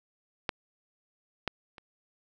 clicks, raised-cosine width 0.3 ms, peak -12 / -13 / -30 dBFS, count 3, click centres 0.492 / 1.477 / 1.782 s, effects none

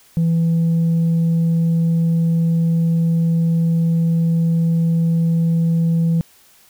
sine tone, 165.9 Hz, E3, 11 cents sharp, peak -11 dBFS, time 0.17-6.21 s, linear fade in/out 0 ms, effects tanh soft clip ceiling -12 dBFS + white hiss -51 dBFS RMS until 6.69 s

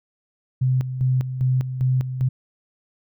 sine tone with tremolo, 128.8 Hz, C3, 27 cents flat, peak -16 dBFS, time 0.61-2.29 s, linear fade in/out 10 ms, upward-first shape square, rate 2.5 Hz, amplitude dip 65%, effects none

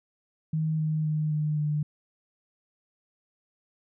sine tone with pitch steps, 157.4 / 155.5 / 153.63 / 151.78 / 149.95 Hz, D#3 / D#3 / D#3 / D#3 / D3, +20 / -1 / -22 / -43 / +36 cents, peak -24 dBFS, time 0.53-1.83 s, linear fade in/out 5 ms, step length 260 ms, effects none

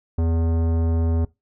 sine tone with tanh clipping, 82.5 Hz, E2, 2 cents sharp, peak -20 dBFS, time 0.18-1.25 s, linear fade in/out 5 ms, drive 17 dB, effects noise-tail reverb RT60 0.2 s tail -20 dB re dry

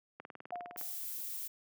click train, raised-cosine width 0.5 ms, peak -31 dBFS, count 13, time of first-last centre 0.2-0.812 s, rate 19.6 Hz
sine tone with exponential decay, 707 Hz, F5, 21 cents sharp, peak -36 dBFS, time 0.52-1.08 s, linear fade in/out 5 ms, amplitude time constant 120 ms
violet noise, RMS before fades -41 dBFS, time 0.77-1.48 s, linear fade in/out 10 ms
effects high-pass 200 Hz 12 dB/octave

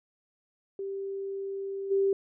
sine tone with level steps, 392 Hz, G4, in tune, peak -32 / -22 dBFS, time 0.79-2.13 s, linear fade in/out 2 ms, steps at 1.9 s, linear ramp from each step 20 ms, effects none

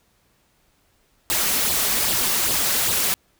white noise with flanger, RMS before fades -21 dBFS, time 1.3-3.14 s, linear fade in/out 0 ms, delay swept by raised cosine 0.22 to 5.42 ms, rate 2.5 Hz, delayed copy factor +0.6, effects pink hiss -63 dBFS RMS until 3.39 s

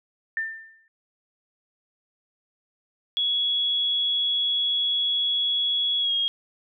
sine tone with exponential decay, 1792 Hz, A6, 31 cents sharp, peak -22 dBFS, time 0.37-0.88 s, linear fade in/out 1 ms, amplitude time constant 110 ms
sine tone with pitch glide, 3357 to 3265 Hz, G#7 to G#7, +18 to -30 cents, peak -21 dBFS, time 3.17-6.28 s, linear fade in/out 0 ms, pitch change -48 cents, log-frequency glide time 6-6.12 s
effects none

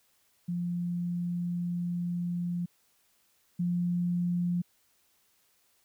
sine tone pair in turn, 174.6 / 175.43 Hz, F3 / F3, 0 / +8 cents, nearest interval unison, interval 8 cents, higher second, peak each -29 / -26 dBFS, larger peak second, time 0.48-2.66 / 3.59-4.62 s, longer first, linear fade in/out 10 ms, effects white hiss -69 dBFS RMS until 5.84 s

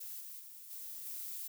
violet noise with level steps, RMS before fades -45 / -48 / -52 / -46 / -43 dBFS, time 0-1.48 s, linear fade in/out 10 ms, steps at 0.2 / 0.39 / 0.7 / 1.05 s, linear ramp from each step 10 ms, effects none

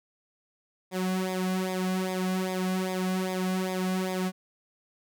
sawtooth tone with flanger, 185.9 Hz, F#3, 8 cents sharp, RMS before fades -29 dBFS, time 0.91-4.32 s, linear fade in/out 50 ms, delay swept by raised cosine 0.68 to 2.28 ms, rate 2.5 Hz, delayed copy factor -0.8, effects none

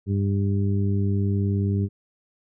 harmonic tone, 99.4 Hz, G2, 25 cents sharp, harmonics 1 / 2 / 3 / 4, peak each -21 / -26 / -33 / -33 dBFS, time 0.06-1.89 s, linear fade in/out 50 ms, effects none

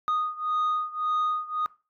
sine beating tone pair, 1238 / 1239.8 Hz, D#6 / D#6, -9 / -7 cents, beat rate 1.8 Hz, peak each -25 / -27 dBFS, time 0.08-1.66 s, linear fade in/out 0 ms, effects noise-tail reverb RT60 0.3 s tail -21 dB re dry + tanh soft clip ceiling -21 dBFS

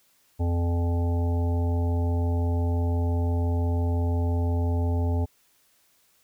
harmonic tone, 85.8 Hz, F2, 30 cents flat, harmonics 1 / 3 / 5 / 7 / 9 / 10, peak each -22 / -32 / -36 / -39 / -41 / -42 dBFS, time 0.39-5.26 s, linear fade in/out 20 ms, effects white hiss -64 dBFS RMS until 6.23 s

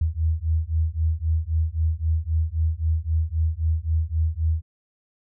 sine beating tone pair, 78.4 / 82.2 Hz, D#2 / E2, +14 / -4 cents, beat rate 3.8 Hz, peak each -23 dBFS, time 0.01-4.62 s, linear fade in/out 5 ms, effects none

